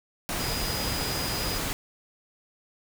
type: tone in noise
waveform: sine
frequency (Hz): 4939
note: D#8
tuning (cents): -14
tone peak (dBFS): -34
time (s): 0.4-1.58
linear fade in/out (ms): 0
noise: pink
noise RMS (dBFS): -30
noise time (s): 0.29-1.73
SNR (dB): -7
effects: none